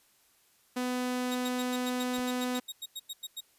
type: tone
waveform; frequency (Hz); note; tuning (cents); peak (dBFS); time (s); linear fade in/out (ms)
sawtooth; 250; B3; +21; -26; 0.76-2.6; 10
type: tone bursts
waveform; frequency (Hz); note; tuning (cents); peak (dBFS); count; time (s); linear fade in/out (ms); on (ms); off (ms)
sawtooth; 3770; A#7; +19; -33; 16; 1.31-3.408; 10; 43; 94
type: clicks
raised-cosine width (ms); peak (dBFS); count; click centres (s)
2; -36; 2; 2.184 / 2.195
effects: white hiss -66 dBFS RMS until 3.58 s + resampled to 32000 Hz